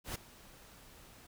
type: noise with ADSR envelope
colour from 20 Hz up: pink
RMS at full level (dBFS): -38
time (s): 0.04-1.27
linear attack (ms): 110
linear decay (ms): 11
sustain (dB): -19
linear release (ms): 10
effects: none